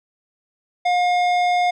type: tone with low-pass filter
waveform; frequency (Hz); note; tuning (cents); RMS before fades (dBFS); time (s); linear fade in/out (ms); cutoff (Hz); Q
square; 714; F5; +38; -18; 0.85-1.71; 10; 3700; 0.74
effects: none